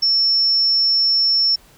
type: tone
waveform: sine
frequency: 5400 Hz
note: E8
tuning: 41 cents sharp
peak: -13 dBFS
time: 0.02-1.56 s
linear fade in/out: 10 ms
effects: pink hiss -50 dBFS RMS until 1.77 s